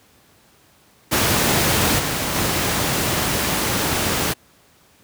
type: noise with level steps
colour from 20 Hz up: pink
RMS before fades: -17 / -22 / -20 dBFS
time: 1.11-4.34 s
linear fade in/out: 20 ms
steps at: 1.98 / 2.34 s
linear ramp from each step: 20 ms
effects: pink hiss -54 dBFS RMS until 5.03 s + high-pass 80 Hz 12 dB/octave